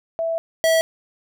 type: tone pair in turn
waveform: sine / square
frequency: 659.3 / 650.6 Hz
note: E5 / E5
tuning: 0 / -23 cents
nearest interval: unison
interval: 23 cents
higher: first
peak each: -20 / -15 dBFS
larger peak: second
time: 0.19-0.38 / 0.64-0.81 s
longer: first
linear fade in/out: 0 ms
effects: none